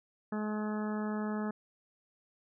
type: harmonic tone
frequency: 212.5 Hz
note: G#3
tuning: 40 cents sharp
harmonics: 1 / 2 / 3 / 4 / 5 / 6 / 7 / 8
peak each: -33 / -41 / -45 / -45 / -49 / -46 / -52 / -49 dBFS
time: 0.32-1.51 s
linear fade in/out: 5 ms
effects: none